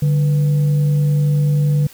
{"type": "tone with frequency modulation", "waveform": "sine", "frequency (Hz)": 146.83, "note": "D3", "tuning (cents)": 0, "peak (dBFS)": -12, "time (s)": [0.02, 1.87], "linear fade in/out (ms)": 5, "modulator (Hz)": 344, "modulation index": 0.22, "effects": ["white hiss -43 dBFS RMS until 1.93 s"]}